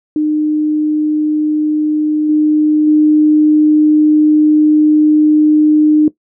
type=tone with level steps; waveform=sine; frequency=304.4 Hz; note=D#4; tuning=38 cents flat; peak=-10 / -7 / -5 dBFS; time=0.16-6.08 s; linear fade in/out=2 ms; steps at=2.29 / 2.87 s; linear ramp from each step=5 ms; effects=noise-tail reverb RT60 0.1 s tail -17 dB re dry